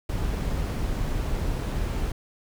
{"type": "noise", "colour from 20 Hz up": "brown", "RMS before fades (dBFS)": -27, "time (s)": [0.09, 2.12], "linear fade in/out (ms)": 5, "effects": []}